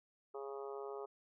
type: harmonic tone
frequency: 137.9 Hz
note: C#3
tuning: 9 cents flat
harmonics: 3 / 4 / 5 / 6 / 7 / 8 / 9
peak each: -44 / -52 / -53 / -54 / -57 / -56 / -55 dBFS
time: 0.34-1.06 s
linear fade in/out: 10 ms
effects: none